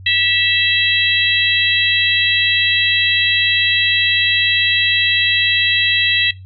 harmonic tone with a mistuned harmonic, 651 Hz, E5, 22 cents flat, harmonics 3 / 4 / 5 / 6, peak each -18 / -18 / -18 / -18 dBFS, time 0.06-6.31 s, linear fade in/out 5 ms, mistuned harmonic 4, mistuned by +29 cents, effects noise-tail reverb RT60 0.2 s tail -17 dB re dry + added 94 Hz sine -33 dBFS peak until 6.45 s

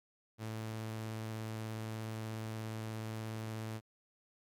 sawtooth tone, 110.4 Hz, A2, 6 cents sharp, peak -35 dBFS, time 0.38-3.81 s, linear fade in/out 50 ms, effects MP3 96 kbps

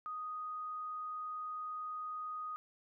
sine tone, 1244.5 Hz, D#6, in tune, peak -39 dBFS, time 0.06-2.56 s, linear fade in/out 0 ms, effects none

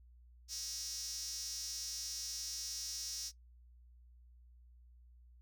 sawtooth tone with high-pass filter, 316.8 Hz, D#4, 31 cents sharp, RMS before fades -43 dBFS, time 0.48-3.32 s, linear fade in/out 50 ms, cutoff 5500 Hz, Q 5.4, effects noise-tail reverb RT60 0.1 s tail -17 dB re dry + added 60 Hz sine -58 dBFS peak until 5.41 s

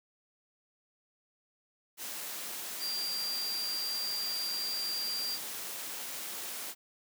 sine tone in noise, 4741 Hz, D8, 16 cents sharp, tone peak -33 dBFS, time 2.79-5.39 s, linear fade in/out 50 ms, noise white, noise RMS -40 dBFS, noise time 1.97-6.75 s, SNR +4 dB, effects high-pass 200 Hz 12 dB/octave

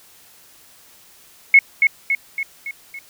sine tone with echo, 2188 Hz, C#7, 23 cents flat, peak -5 dBFS, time 1.54-1.59 s, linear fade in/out 2 ms, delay 280 ms, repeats 5, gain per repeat -5 dB, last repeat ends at 2.99 s, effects white hiss -49 dBFS RMS until 3.09 s

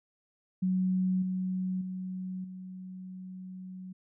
sine tone with level steps, 185.5 Hz, F#3, 5 cents sharp, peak -25 / -29 / -34 / -40 dBFS, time 0.62-3.93 s, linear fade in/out 10 ms, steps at 1.22 / 1.81 / 2.44 s, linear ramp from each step 5 ms, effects none

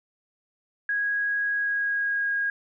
sine tone with pitch glide, 1652 to 1634.9 Hz, G#6 to G#6, -10 to -28 cents, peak -23 dBFS, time 0.89-2.5 s, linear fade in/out 2 ms, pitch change -18 cents, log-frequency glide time 1.49-2.34 s, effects none

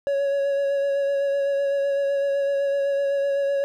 triangle tone with vibrato, 558 Hz, C#5, 11 cents sharp, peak -18 dBFS, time 0.07-3.64 s, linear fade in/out 0 ms, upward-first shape sine, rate 7.9 Hz, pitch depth 18 cents each way, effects none

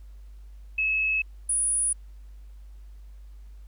sine tone pair in turn, 2586 / 9763 Hz, E7 / D#9, -34 / -34 cents, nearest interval octave + major seventh, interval 2300 cents, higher second, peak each -22 dBFS, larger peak neither, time 0.78-1.22 / 1.49-1.93 s, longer neither, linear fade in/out 5 ms, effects added 50 Hz sine -42 dBFS peak until 3.67 s + pink hiss -67 dBFS RMS until 3.67 s

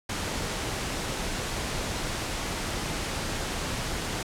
pink noise, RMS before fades -31 dBFS, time 0.09-4.23 s, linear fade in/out 5 ms, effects low-pass 9000 Hz 12 dB/octave

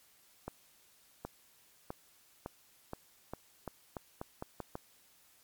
accelerating click train, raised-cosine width 1 ms, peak -25 dBFS, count 12, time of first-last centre 0.48-4.754 s, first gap 770 ms, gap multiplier 0.85, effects white hiss -65 dBFS RMS until 5.43 s + MP3 96 kbps

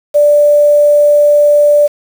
sine tone with quantisation, 587.3 Hz, D5, in tune, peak -4 dBFS, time 0.14-1.88 s, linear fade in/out 20 ms, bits 5, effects none

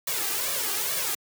white noise with flanger, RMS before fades -28 dBFS, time 0.07-1.15 s, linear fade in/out 5 ms, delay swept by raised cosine 1.7 to 2.54 ms, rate 2.3 Hz, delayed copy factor +0.75, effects high-pass 150 Hz 12 dB/octave

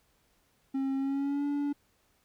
triangle tone with pitch glide, 269.5 to 287.2 Hz, C#4 to D4, -49 to -39 cents, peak -26 dBFS, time 0.74-1.73 s, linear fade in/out 10 ms, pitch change +110 cents, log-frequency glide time 0.97-1.45 s, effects pink hiss -70 dBFS RMS until 2.24 s

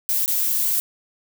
violet noise with dropouts, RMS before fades -21 dBFS, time 0.09-0.8 s, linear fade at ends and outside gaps 0 ms, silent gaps 0.26-0.279 s, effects none

